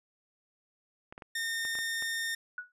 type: clicks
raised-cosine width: 0.5 ms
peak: -30 dBFS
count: 7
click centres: 1.125 / 1.179 / 1.222 / 1.651 / 1.753 / 1.788 / 2.024 s
type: tone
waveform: sawtooth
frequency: 1825 Hz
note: A#6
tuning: 37 cents flat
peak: -28 dBFS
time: 1.35-2.35 s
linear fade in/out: 5 ms
type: tone with exponential decay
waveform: sine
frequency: 1467 Hz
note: F#6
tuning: 15 cents flat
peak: -32 dBFS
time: 2.58-2.72 s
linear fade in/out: 2 ms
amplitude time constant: 29 ms
effects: resampled to 32000 Hz